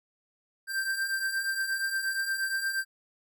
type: beating tone pair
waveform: square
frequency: 1568 / 1576.5 Hz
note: G6 / G6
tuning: 0 / +9 cents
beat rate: 8.5 Hz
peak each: -36 / -30 dBFS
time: 0.67-2.85 s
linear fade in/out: 50 ms
effects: none